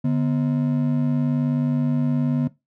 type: ring-modulated tone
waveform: triangle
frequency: 196 Hz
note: G3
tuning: in tune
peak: -13 dBFS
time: 0.04-2.48 s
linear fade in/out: 10 ms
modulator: 49.5 Hz
effects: noise-tail reverb RT60 0.2 s tail -18 dB re dry